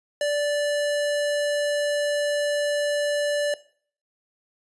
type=tone; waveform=square; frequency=584 Hz; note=D5; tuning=10 cents flat; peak=-22 dBFS; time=0.21-3.54 s; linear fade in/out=2 ms; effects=noise-tail reverb RT60 0.5 s tail -19 dB re dry + resampled to 24000 Hz